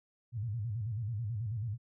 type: tone with vibrato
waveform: sine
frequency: 110.4 Hz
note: A2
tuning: 6 cents sharp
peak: -33 dBFS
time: 0.32-1.78 s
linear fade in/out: 50 ms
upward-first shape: square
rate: 9.2 Hz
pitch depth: 140 cents each way
effects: none